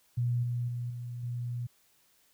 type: tone with level steps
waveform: sine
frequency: 121 Hz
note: B2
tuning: 35 cents flat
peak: -26 / -29 / -32 / -36 / -32 dBFS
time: 0.17-1.67 s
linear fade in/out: 10 ms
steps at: 0.43 / 0.68 / 0.9 / 1.23 s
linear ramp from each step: 5 ms
effects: white hiss -67 dBFS RMS until 2.33 s